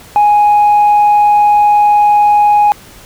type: tone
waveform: sine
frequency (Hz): 830.6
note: G#5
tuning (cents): 0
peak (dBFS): -3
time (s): 0.16-2.72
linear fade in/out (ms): 0
effects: tanh soft clip ceiling -3 dBFS + pink hiss -37 dBFS RMS until 3.05 s